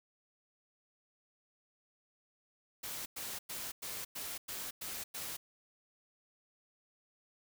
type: noise bursts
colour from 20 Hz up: white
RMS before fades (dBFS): -42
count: 8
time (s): 2.83-5.37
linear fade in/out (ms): 10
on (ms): 230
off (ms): 100
effects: none